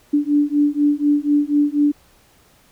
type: beating tone pair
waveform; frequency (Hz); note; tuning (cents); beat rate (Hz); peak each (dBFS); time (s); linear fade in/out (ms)
sine; 290 / 294.1; D4 / D4; -22 / +3; 4.1; -17; 0.13-1.92; 10
effects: pink hiss -54 dBFS RMS until 2.71 s